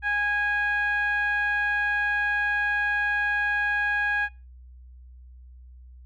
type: tone with low-pass filter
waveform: 15% pulse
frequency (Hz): 825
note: G#5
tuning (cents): -12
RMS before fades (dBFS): -25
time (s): 0.02-4.29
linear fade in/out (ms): 50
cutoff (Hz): 1900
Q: 7.6
effects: noise-tail reverb RT60 0.3 s tail -24 dB re dry + added 62 Hz sine -44 dBFS peak until 6.05 s

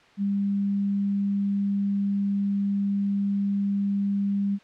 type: tone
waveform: sine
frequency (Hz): 199.8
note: G3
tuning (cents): +33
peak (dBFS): -22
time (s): 0.17-4.59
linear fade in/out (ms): 50
effects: white hiss -55 dBFS RMS until 4.63 s + low-pass 3000 Hz 12 dB/octave

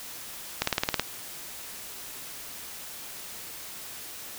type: click train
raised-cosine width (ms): 0.2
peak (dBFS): -6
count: 8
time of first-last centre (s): 0.62-0.996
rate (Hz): 18.6
effects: white hiss -41 dBFS RMS until 4.38 s

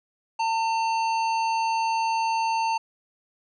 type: tone with hard clipping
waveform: triangle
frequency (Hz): 900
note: A5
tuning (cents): +39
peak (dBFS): -24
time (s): 0.39-2.78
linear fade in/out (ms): 10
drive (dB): 16
effects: resampled to 24000 Hz

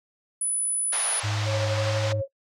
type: tone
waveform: sine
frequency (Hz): 9956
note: D#9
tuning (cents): 0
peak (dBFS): -23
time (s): 0.41-1.2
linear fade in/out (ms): 5
type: band-pass noise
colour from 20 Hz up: pink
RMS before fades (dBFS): -33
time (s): 0.92-2.13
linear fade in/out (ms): 10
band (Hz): 620 to 6100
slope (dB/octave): 24
type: tone with vibrato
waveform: triangle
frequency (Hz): 103.83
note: G#2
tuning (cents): 0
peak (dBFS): -23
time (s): 1.23-2.22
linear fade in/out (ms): 20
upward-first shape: sine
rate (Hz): 1.6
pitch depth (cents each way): 19
type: tone with tremolo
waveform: sine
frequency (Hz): 546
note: C#5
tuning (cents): -26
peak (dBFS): -24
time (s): 1.45-2.28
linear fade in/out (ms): 50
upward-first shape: triangle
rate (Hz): 12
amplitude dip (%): 60
effects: noise-tail reverb RT60 0.1 s tail -25 dB re dry

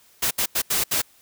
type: noise bursts at uneven times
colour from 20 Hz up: white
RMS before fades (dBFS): -22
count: 5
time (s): 0.22-0.31 / 0.38-0.46 / 0.55-0.62 / 0.7-0.84 / 0.91-1.02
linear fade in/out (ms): 10
effects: white hiss -56 dBFS RMS until 1.21 s

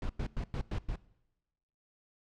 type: noise bursts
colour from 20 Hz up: brown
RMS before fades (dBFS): -34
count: 6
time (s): 0.02-0.958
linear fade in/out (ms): 2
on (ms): 73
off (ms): 100
effects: noise-tail reverb RT60 1.0 s tail -21 dB re dry + low-pass 5000 Hz 12 dB/octave

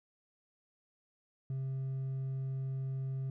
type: tone with hard clipping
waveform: sine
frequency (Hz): 133.3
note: C3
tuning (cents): +33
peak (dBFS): -35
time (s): 1.5-3.3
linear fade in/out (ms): 2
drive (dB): 2
effects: none

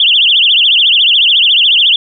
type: tone with vibrato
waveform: sine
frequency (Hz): 3122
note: G7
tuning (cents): -8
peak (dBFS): -5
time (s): 0-1.96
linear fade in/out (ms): 2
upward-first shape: triangle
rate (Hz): 14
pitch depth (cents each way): 260
effects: none

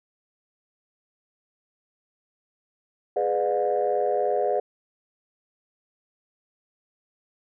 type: chord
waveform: sine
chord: G# diminished seventh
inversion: none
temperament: just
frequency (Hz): 415.3 / 498.4 / 598 / 717.6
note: G#4 / B4 / D5 / F5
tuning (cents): 0 / +16 / +31 / +47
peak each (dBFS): -26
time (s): 3.16-4.6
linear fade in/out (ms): 5
effects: tanh soft clip ceiling -13 dBFS

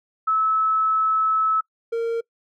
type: tone pair in turn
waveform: sine / triangle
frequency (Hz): 1300 / 461.1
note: E6 / A#4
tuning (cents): -24 / -19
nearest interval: octave + tritone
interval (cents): 1795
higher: first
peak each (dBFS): -17 / -19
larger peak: first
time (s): 0.27-1.61 / 1.92-2.21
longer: first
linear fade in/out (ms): 10
effects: noise-tail reverb RT60 0.1 s tail -24 dB re dry

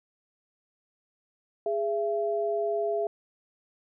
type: tone pair together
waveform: sine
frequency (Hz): 413.3 / 672.1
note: G#4 / E5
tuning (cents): -8 / +33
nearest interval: minor sixth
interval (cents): 841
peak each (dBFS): -28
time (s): 1.66-3.07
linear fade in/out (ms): 2
effects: none

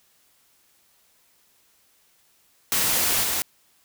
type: noise with level steps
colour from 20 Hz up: white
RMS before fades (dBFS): -22 / -25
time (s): 2.72-3.42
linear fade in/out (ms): 0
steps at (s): 3.22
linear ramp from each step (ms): 20
effects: white hiss -62 dBFS RMS until 3.84 s

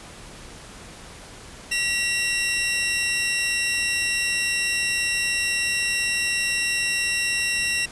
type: tone pair together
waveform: sawtooth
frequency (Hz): 1936 / 2738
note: B6 / F7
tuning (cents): -35 / -35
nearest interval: tritone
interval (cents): 600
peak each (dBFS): -24 / -19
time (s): 1.71-7.86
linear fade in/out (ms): 10
effects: pink hiss -42 dBFS RMS until 7.91 s + resampled to 24000 Hz

